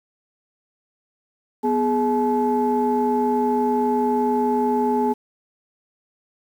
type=tone cluster; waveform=sine; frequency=246.8 / 418.3 / 860 Hz; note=B3 / G#4 / A5; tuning=-1 / +12 / -40 cents; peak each=-21 dBFS; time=1.63-5.14 s; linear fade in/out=20 ms; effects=tanh soft clip ceiling -10 dBFS + 8-bit